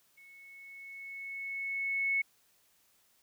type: tone with level ramp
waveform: sine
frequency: 2202 Hz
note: C#7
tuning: 12 cents flat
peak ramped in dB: -54 to -26 dBFS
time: 0.17-2.22 s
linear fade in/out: 10 ms
effects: white hiss -69 dBFS RMS until 3.22 s